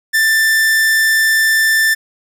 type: tone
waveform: 45% pulse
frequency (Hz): 1775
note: A6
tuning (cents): +15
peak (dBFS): -10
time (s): 0.13-1.95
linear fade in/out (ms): 20
effects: none